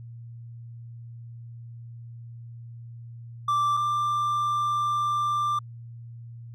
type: tone pair in turn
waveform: triangle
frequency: 1173 / 1183.9 Hz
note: D6 / D6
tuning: -2 / +14 cents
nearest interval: unison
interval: 16 cents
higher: second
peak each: -19 / -21 dBFS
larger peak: first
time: 3.48-3.77 / 3.77-5.59 s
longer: second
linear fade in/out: 5 ms
effects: added 117 Hz sine -39 dBFS peak until 6.54 s